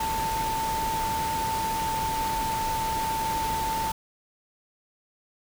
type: tone in noise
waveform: sine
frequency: 891 Hz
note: A5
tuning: 22 cents sharp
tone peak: -26 dBFS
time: 0-3.92 s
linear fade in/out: 5 ms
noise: pink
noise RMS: -33 dBFS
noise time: 0-3.92 s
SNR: +4 dB
effects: none